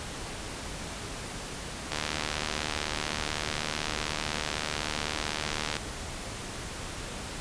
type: click train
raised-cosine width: 0.2 ms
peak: -12 dBFS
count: 293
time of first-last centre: 1.92-5.767 s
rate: 75.9 Hz
effects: pink hiss -38 dBFS RMS until 7.4 s + resampled to 22050 Hz

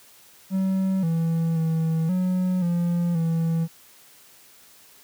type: tone with pitch steps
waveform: triangle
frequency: 190.4 / 164.7 / 161.8 / 183.5 / 172.8 / 164.5 Hz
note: F#3 / E3 / E3 / F#3 / F3 / E3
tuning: +50 / -1 / -32 / -14 / -18 / -3 cents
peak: -18 dBFS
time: 0.5-3.68 s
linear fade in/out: 50 ms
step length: 530 ms
effects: white hiss -52 dBFS RMS until 5.03 s + high-pass 80 Hz 12 dB/octave

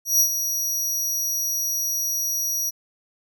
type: tone with ADSR envelope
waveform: sawtooth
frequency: 5770 Hz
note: F#8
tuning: 44 cents flat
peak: -11 dBFS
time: 0.05-2.71 s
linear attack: 150 ms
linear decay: 81 ms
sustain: -9 dB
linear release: 23 ms
effects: none

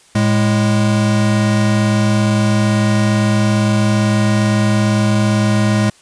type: tone pair together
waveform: square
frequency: 110 / 207.7 Hz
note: A2 / G#3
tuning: 0 / 0 cents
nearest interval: major seventh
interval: 1100 cents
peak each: -15 dBFS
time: 0.15-5.9 s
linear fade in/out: 5 ms
effects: white hiss -48 dBFS RMS until 6.01 s + resampled to 22050 Hz

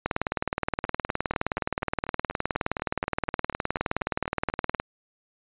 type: two click trains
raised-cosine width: 0.5 ms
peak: -10 / -22 dBFS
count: 92 / 17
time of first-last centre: 0.06-4.8 / 0.85-4.743 s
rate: 19.2 / 4.11 Hz
effects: resampled to 8000 Hz

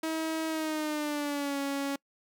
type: tone with pitch glide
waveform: sawtooth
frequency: 320 to 278.6 Hz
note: D#4 to C#4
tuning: +49 to +9 cents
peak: -26 dBFS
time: 0.03-1.96 s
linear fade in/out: 5 ms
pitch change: -240 cents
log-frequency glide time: 0.48-1.59 s
effects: noise-tail reverb RT60 0.1 s tail -25 dB re dry

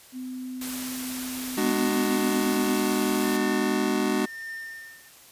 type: tone with pitch glide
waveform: sine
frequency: 255.4 to 258.1 Hz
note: C4 to C4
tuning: -42 to -23 cents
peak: -32 dBFS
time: 0.12-2.79 s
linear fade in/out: 50 ms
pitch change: +19 cents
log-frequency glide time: 1.93-2.34 s
type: noise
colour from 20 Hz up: white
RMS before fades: -35 dBFS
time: 0.61-3.37 s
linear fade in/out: 5 ms
type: chord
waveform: square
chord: G# half-diminished seventh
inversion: none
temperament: just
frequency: 207.7 / 249.2 / 299 / 373.8 Hz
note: G#3 / B3 / D4 / F#4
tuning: 0 / +16 / +31 / +18 cents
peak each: -29 dBFS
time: 1.57-4.26 s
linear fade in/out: 10 ms
type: tone with tremolo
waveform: triangle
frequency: 1807 Hz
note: A6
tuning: 46 cents sharp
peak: -31 dBFS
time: 3.23-5.09 s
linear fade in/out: 10 ms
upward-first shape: triangle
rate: 0.97 Hz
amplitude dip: 95%
effects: white hiss -51 dBFS RMS until 5.31 s + resampled to 32000 Hz

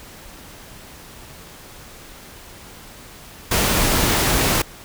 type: noise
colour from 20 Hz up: pink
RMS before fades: -18 dBFS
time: 3.51-4.62 s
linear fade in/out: 5 ms
effects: pink hiss -41 dBFS RMS until 4.84 s

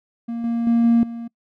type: tone with level steps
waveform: triangle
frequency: 233.1 Hz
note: A#3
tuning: in tune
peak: -22 / -17 / -11 / -9 / -26 dBFS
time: 0.28-1.28 s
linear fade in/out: 10 ms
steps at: 0.44 / 0.67 / 0.84 / 1.03 s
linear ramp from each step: 2 ms
effects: noise-tail reverb RT60 0.1 s tail -25 dB re dry + tanh soft clip ceiling -7 dBFS

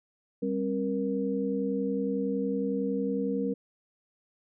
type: tone cluster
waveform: sine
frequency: 197.4 / 268.3 / 471.3 Hz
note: G3 / C4 / A#4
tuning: +12 / +44 / +19 cents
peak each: -31 dBFS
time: 0.42-3.54 s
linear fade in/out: 10 ms
effects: none

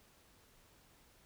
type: silence
effects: pink hiss -66 dBFS RMS until 1.25 s

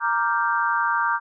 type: chord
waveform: sine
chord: G minor seventh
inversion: first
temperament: equal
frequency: 932.3 / 1174.7 / 1396.9 / 1568 Hz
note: Bb5 / D6 / F6 / G6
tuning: 0 / 0 / 0 / 0 cents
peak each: -24 / -24 / -27 / -25 dBFS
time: 0-1.2 s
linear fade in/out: 50 ms
effects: none

